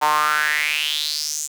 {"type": "tone with high-pass filter sweep", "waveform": "sawtooth", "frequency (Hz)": 151.1, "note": "D3", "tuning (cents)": 50, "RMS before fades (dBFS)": -21, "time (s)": [0.01, 1.48], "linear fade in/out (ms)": 20, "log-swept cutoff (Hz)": [870, 7400], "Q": 5.5, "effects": ["7-bit"]}